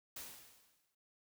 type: noise with exponential decay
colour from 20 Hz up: white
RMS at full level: -45 dBFS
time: 0.16-0.95 s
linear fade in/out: 5 ms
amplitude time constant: 170 ms
effects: none